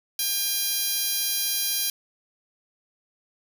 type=tone with high-pass filter; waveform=10% pulse; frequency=804 Hz; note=G5; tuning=44 cents sharp; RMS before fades=-26 dBFS; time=0.19-1.9 s; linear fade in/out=2 ms; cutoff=6200 Hz; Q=0.75; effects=8-bit